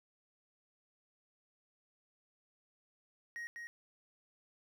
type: tone with echo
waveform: triangle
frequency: 1880 Hz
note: A#6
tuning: 14 cents sharp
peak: -39 dBFS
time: 3.36-3.47 s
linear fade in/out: 0 ms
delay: 200 ms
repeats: 1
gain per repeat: -3 dB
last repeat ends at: 3.67 s
effects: none